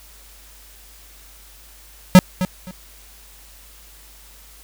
square tone with echo, 184.2 Hz, F#3, 7 cents flat, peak -4 dBFS, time 2.15-2.19 s, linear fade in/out 0 ms, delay 260 ms, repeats 2, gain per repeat -14 dB, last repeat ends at 2.71 s, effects added 50 Hz sine -47 dBFS peak until 4.63 s + white hiss -47 dBFS RMS until 4.63 s

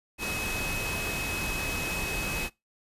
sine tone in noise, 2555 Hz, D#7, 45 cents sharp, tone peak -33 dBFS, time 0.18-2.5 s, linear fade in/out 50 ms, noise pink, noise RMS -33 dBFS, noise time 0.18-2.5 s, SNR -3 dB, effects noise-tail reverb RT60 0.2 s tail -22 dB re dry + resampled to 32000 Hz

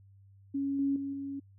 sine tone with level steps, 277.2 Hz, C#4, in tune, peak -29 / -26 / -33 / -35 dBFS, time 0.54-1.4 s, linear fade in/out 10 ms, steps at 0.79 / 0.96 / 1.13 s, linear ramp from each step 2 ms, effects added 98 Hz sine -55 dBFS peak until 1.58 s

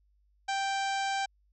harmonic tone with a mistuned harmonic, 784 Hz, G5, in tune, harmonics 1 / 2 / 3 / 4 / 5 / 6 / 7 / 8 / 9 / 10, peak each -30 / -36 / -40 / -42 / -44 / -46 / -47 / -48 / -49 / -50 dBFS, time 0.48-1.26 s, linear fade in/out 10 ms, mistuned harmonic 9, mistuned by -19 cents, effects added 50 Hz sine -65 dBFS peak until 1.52 s

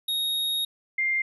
square / sine tone pair in turn, 3750 / 2105 Hz, A#7 / C7, +10 / +10 cents, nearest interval minor seventh, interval 1000 cents, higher first, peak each -25 / -22 dBFS, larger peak second, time 0.08-0.65 / 0.98-1.22 s, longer first, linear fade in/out 5 ms, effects resampled to 32000 Hz

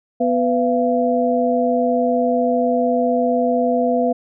sine tone cluster, 246.8 / 499.6 / 684 Hz, B3 / B4 / F5, -1 / +20 / -36 cents, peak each -19 dBFS, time 0.2-4.13 s, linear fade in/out 10 ms, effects none

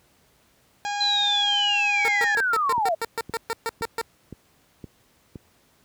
harmonic tone, 818 Hz, G#5, 26 cents flat, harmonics 1 / 2 / 3 / 4 / 5 / 6 / 7 / 8 / 9, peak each -27 / -33 / -37 / -39 / -41 / -43 / -44 / -45 / -46 dBFS, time 0.85-2.35 s, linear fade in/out 0 ms
sine linear sweep, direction down, 4093 to 622.3 Hz, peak -20 dBFS, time 1-2.95 s, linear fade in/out 10 ms
15% pulse tone bursts, 456.8 Hz, A#4, 35 cents flat, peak -18 dBFS, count 13, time 2.05-4.013 s, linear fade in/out 0 ms, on 31 ms, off 130 ms
click train, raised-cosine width 3 ms, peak -23 dBFS, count 6, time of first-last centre 2.78-5.357 s, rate 1.94 Hz
effects pink hiss -61 dBFS RMS until 5.84 s + high-pass 60 Hz 12 dB/octave

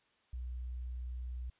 sine tone, 61.74 Hz, B1, in tune, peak -38 dBFS, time 0.33-1.5 s, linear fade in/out 5 ms, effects white hiss -72 dBFS RMS until 1.59 s + resampled to 8000 Hz

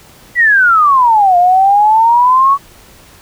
sine exponential two-way sweep, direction down then up, 1987 to 698.5 to 1129 Hz, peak -5 dBFS, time 0.35-2.58 s, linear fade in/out 50 ms, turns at 1.37 s, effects pink hiss -41 dBFS RMS until 3.21 s

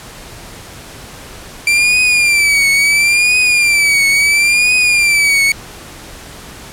40% pulse tone with vibrato, 2349 Hz, D7, in tune, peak -8 dBFS, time 1.67-5.52 s, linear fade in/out 2 ms, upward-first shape triangle, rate 0.73 Hz, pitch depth 110 cents each way, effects pink hiss -33 dBFS RMS until 6.72 s + low-pass 12000 Hz 12 dB/octave

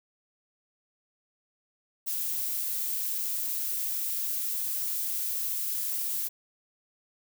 violet noise, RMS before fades -31 dBFS, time 2.06-6.29 s, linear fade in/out 20 ms, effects none

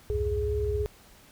sine tone cluster, 66.4 / 83.4 / 101.6 / 417.6 Hz, C2 / E2 / G#2 / G#4, +26 / +21 / -38 / +10 cents, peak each -30 / -34 / -36 / -28 dBFS, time 0.1-0.86 s, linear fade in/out 0 ms, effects pink hiss -55 dBFS RMS until 1.31 s

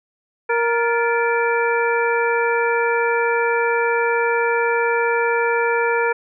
harmonic tone with a mistuned harmonic, 467.8 Hz, A#4, 6 cents sharp, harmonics 1 / 2 / 3 / 4 / 5, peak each -19 / -22 / -24 / -25 / -26 dBFS, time 0.49-6.13 s, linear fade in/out 10 ms, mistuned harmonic 4, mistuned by -130 cents, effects none

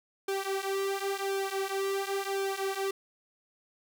sawtooth tone with flanger, 391.2 Hz, G4, 4 cents flat, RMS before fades -32 dBFS, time 0.28-2.91 s, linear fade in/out 5 ms, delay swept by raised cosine 1.5 to 6.5 ms, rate 0.94 Hz, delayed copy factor -0.85, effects none

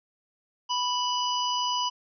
harmonic tone, 987.8 Hz, B5, in tune, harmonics 1 / 3 / 5 / 6, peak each -27 / -30 / -34 / -38 dBFS, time 0.69-1.9 s, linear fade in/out 20 ms, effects none

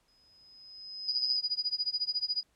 sine tone with exponential growth, 5050 Hz, D#8, 25 cents sharp, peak -27 dBFS, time 0.08-1.37 s, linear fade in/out 5 ms, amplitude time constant 280 ms
sine tone with tremolo, 4924 Hz, D#8, 19 cents flat, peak -26 dBFS, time 1.08-2.43 s, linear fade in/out 2 ms, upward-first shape sine, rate 14 Hz, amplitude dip 95%
effects pink hiss -72 dBFS RMS until 2.55 s + low-pass 11000 Hz 12 dB/octave

